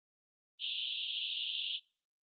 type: band-pass noise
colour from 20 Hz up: white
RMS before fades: -38 dBFS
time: 0.59-1.8 s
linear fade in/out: 50 ms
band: 2800 to 3700 Hz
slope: 96 dB/octave
effects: noise-tail reverb RT60 0.4 s tail -25 dB re dry + Opus 32 kbps